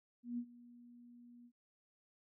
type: tone with ADSR envelope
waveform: sine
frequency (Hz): 240.5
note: B3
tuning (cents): -46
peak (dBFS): -36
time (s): 0.23-1.52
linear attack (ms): 150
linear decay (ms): 69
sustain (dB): -20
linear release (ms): 64
effects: none